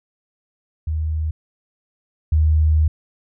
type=tone pair in turn; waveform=sine; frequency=78.3 / 77.71 Hz; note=D#2 / D#2; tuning=+11 / -2 cents; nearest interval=unison; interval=13 cents; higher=first; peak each=-19 / -12 dBFS; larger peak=second; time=0.87-1.31 / 2.32-2.88 s; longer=second; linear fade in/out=5 ms; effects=none